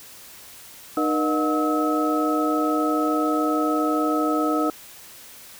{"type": "tone cluster", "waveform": "sine", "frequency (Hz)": [305, 474.6, 617, 724, 1289], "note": ["D#4", "A#4", "D#5", "F#5", "E6"], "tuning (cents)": [-34, 31, -15, -38, -39], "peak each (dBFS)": [-22, -28, -29, -29, -25], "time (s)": [0.97, 4.7], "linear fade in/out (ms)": 2, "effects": ["white hiss -44 dBFS RMS until 5.59 s"]}